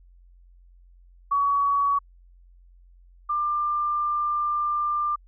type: tone pair in turn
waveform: sine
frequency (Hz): 1129 / 1191.7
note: C#6 / D6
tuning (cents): +31 / +25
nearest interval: minor second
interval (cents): 94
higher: second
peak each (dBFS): -19 / -22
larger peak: first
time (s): 1.31-1.99 / 3.29-5.16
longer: second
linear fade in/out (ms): 10
effects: added 44 Hz sine -50 dBFS peak until 5.27 s